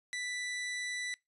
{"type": "tone", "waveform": "sawtooth", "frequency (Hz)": 1978, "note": "B6", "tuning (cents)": 2, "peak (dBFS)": -32, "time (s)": [0.13, 1.14], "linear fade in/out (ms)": 0, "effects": ["noise-tail reverb RT60 0.2 s tail -23 dB re dry", "resampled to 24000 Hz"]}